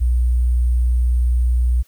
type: tone with sample-and-hold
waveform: sine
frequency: 60.8 Hz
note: B1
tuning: 26 cents flat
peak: -13 dBFS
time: 0-1.83 s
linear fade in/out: 20 ms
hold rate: 8820 Hz
effects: white hiss -57 dBFS RMS until 1.87 s